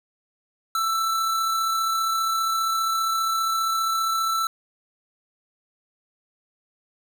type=tone with amplitude modulation; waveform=square; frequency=1328 Hz; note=E6; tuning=12 cents sharp; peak=-21 dBFS; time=0.75-4.47 s; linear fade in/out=2 ms; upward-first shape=sine; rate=35 Hz; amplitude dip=25%; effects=none